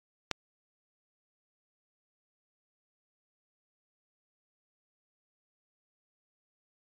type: click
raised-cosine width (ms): 0.2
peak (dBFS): -11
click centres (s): 0.313
effects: AAC 48 kbps